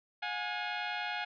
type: tone pair together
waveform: 15% pulse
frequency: 720.5 / 830.6 Hz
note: F#5 / G#5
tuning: -46 / 0 cents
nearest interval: major second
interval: 246 cents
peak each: -31 / -30 dBFS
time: 0.22-1.25 s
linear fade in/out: 10 ms
effects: resampled to 11025 Hz